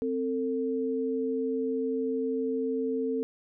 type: tone pair together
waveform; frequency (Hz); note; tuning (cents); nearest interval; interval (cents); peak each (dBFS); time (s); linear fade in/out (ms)
sine; 261.6 / 448.8; C4 / A4; 0 / +34; major sixth; 934; -30 / -29; 0.02-3.23; 0
effects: none